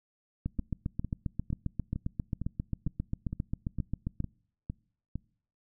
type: two click trains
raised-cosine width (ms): 5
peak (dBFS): -22 / -19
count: 11 / 29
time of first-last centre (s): 0.59-5.156 / 0.46-4.203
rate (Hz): 2.19 / 7.48
effects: noise-tail reverb RT60 0.6 s tail -26 dB re dry